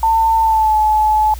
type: tone with pitch glide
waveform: sine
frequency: 897 to 859 Hz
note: A5 to A5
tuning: +33 to -42 cents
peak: -10 dBFS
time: 0.03-1.34 s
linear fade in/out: 2 ms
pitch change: -75 cents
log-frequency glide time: 0.4-0.76 s
effects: added 60 Hz sine -26 dBFS peak until 1.39 s + white hiss -39 dBFS RMS until 1.39 s